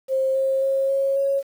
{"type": "tone with pitch steps", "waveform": "sine", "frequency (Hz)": [530, 535.2, 540.5, 545.8, 551.2], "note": ["C5", "C5", "C#5", "C#5", "C#5"], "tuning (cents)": [22, 39, -44, -27, -10], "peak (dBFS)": -18, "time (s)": [0.08, 1.43], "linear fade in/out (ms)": 50, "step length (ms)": 270, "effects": ["8-bit"]}